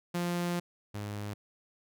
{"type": "tone pair in turn", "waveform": "sawtooth", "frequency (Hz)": [174.61, 103.42], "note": ["F3", "G#2"], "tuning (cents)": [0, -7], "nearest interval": "major sixth", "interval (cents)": 907, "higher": "first", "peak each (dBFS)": [-26, -32], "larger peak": "first", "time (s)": [[0.14, 0.6], [0.94, 1.34]], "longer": "first", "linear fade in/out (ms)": 10, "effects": []}